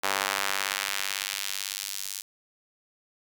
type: tone with high-pass filter sweep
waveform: sawtooth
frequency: 98 Hz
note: G2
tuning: in tune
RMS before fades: -31 dBFS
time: 0.03-2.22 s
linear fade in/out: 10 ms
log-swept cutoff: 900 to 5900 Hz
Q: 0.82
effects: none